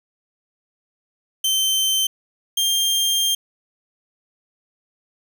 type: tone pair in turn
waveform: sawtooth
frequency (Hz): 3100 / 3193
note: G7 / G7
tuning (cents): -20 / +31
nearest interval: minor second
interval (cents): 51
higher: second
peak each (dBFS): -14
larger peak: neither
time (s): 1.44-2.07 / 2.57-3.35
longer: second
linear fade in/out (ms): 5
effects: none